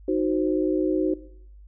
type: chord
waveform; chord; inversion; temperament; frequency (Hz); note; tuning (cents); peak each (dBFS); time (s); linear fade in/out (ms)
sine; C diminished; first; equal; 311.1 / 370 / 523.3; Eb4 / Gb4 / C5; 0 / 0 / 0; -24 / -23 / -29; 0.08-1.14; 5
effects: noise-tail reverb RT60 0.7 s tail -18 dB re dry + added 50 Hz sine -44 dBFS peak until 1.67 s